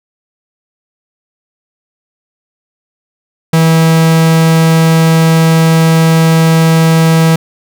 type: tone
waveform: 45% pulse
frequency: 162.4 Hz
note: E3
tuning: 26 cents flat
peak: -5 dBFS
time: 3.53-7.36 s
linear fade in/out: 5 ms
effects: none